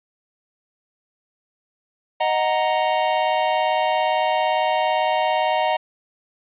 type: chord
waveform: square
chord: D# minor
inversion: none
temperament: equal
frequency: 622.3 / 740 / 932.3 Hz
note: D#5 / F#5 / A#5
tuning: 0 / 0 / 0 cents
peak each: -23 dBFS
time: 2.2-5.77 s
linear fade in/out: 10 ms
effects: resampled to 8000 Hz + 8-bit